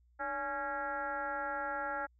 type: tone with frequency modulation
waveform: sine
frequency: 1108.7 Hz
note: C#6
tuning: in tune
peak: -34 dBFS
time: 0.19-2.07 s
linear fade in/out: 20 ms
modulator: 269 Hz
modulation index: 2.2
effects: added 60 Hz sine -64 dBFS peak until 2.19 s